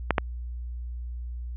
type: clicks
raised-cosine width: 0.5 ms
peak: -5 dBFS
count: 2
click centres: 0.107 / 0.182 s
effects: added 60 Hz sine -32 dBFS peak until 1.56 s + resampled to 8000 Hz